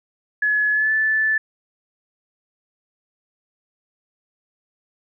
sine tone with pitch glide, 1700 to 1749.8 Hz, G#6 to A6, +40 to -10 cents, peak -16 dBFS, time 0.42-1.38 s, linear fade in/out 5 ms, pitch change +50 cents, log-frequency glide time 0.72-0.92 s, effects none

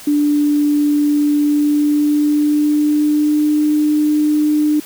sine tone with pitch glide, 293.7 to 300.9 Hz, D4 to D4, 0 to +42 cents, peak -11 dBFS, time 0.07-4.8 s, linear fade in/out 5 ms, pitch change +42 cents, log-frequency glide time 1.36-3.69 s, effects white hiss -36 dBFS RMS until 4.85 s

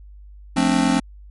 square chord, D minor seventh, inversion first, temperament just, 176.2 / 220.2 / 264.3 / 293.7 Hz, F3 / A3 / C4 / D4, +16 / +2 / +18 / 0 cents, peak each -24 / -23 / -19 / -24 dBFS, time 0.56-1 s, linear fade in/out 10 ms, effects added 50 Hz sine -39 dBFS peak until 1.3 s + MP3 48 kbps

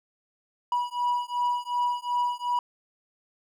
triangle beating tone pair, 972 / 974.7 Hz, B5 / B5, -28 / -23 cents, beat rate 2.7 Hz, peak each -26 dBFS, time 0.72-2.59 s, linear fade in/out 2 ms, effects none

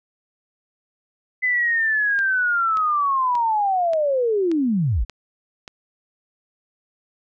sine linear sweep, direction down, 2026 to 36.71 Hz, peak -17 dBFS, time 1.42-5.05 s, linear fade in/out 20 ms
click train, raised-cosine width 0.2 ms, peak -19 dBFS, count 7, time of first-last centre 2.19-5.678 s, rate 1.72 Hz
effects none

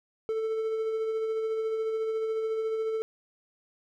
triangle tone with tremolo, 442.4 Hz, A4, 9 cents sharp, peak -24 dBFS, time 0.29-3.02 s, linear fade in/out 0 ms, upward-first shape sine, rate 14 Hz, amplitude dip 30%, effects none

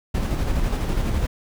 brown noise with tremolo, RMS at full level -21 dBFS, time 0.14-1.27 s, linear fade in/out 10 ms, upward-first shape square, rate 12 Hz, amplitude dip 30%, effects none

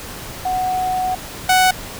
sine / sawtooth tone pair in turn, 740 / 743.5 Hz, F#5 / F#5, 0 / +8 cents, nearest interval unison, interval 8 cents, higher second, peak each -17 / -7 dBFS, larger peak second, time 0.45-1.15 / 1.49-1.71 s, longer first, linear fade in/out 5 ms, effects pink hiss -32 dBFS RMS until 1.99 s

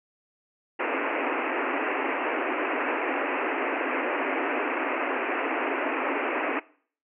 pink band-pass noise, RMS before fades -28 dBFS, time 0.79-6.6 s, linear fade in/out 10 ms, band 260 to 2700 Hz, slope 96 dB/octave, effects noise-tail reverb RT60 0.5 s tail -21 dB re dry

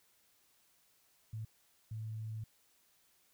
sine tone bursts at uneven times, 110 Hz, A2, in tune, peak -39 dBFS, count 2, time 1.33-1.45 / 1.91-2.44 s, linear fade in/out 5 ms, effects white hiss -71 dBFS RMS until 3.33 s

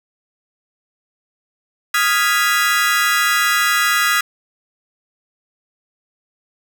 35% pulse chord, F half-diminished seventh, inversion third, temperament equal, 1244.5 / 1396.9 / 1661.2 / 1975.5 Hz, Eb6 / F6 / Ab6 / Cb7, 0 / 0 / 0 / 0 cents, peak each -18 dBFS, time 1.94-4.21 s, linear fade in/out 5 ms, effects none

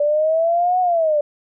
sine exponential two-way sweep, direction up then down, 580 to 740 to 580 Hz, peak -14 dBFS, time 0-1.21 s, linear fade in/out 5 ms, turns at 0.8 s, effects none

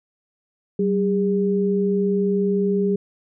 sine tone pair together, 191.32 / 405.4 Hz, G3 / G#4, -42 / -42 cents, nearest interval octave + minor second, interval 1300 cents, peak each -20 dBFS, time 0.79-2.96 s, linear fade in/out 5 ms, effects none

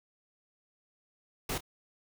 pink noise with echo, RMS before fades -34 dBFS, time 1.49-1.58 s, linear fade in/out 5 ms, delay 27 ms, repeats 1, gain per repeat -14 dB, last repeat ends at 1.607 s, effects none

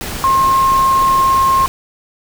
sine tone in noise, 1068 Hz, C6, 35 cents sharp, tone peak -9 dBFS, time 0.24-1.66 s, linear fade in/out 0 ms, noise pink, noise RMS -24 dBFS, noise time 0.01-1.68 s, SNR +12 dB, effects none

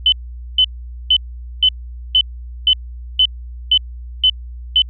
sine tone bursts, 3029 Hz, F#7, 40 cents sharp, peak -8 dBFS, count 10, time 0.06-4.82 s, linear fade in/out 2 ms, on 62 ms, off 460 ms, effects added 60 Hz sine -28 dBFS peak until 4.89 s

